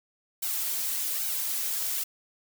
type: noise with flanger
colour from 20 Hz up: blue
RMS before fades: -30 dBFS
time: 0.42-2.04 s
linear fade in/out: 10 ms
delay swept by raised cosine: 1.3 to 4.8 ms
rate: 1.2 Hz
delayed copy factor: +0.95
effects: none